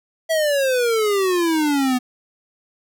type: exponential sweep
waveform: square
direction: down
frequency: 658 to 246.9 Hz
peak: -17 dBFS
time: 0.29-1.99 s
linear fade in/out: 20 ms
effects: none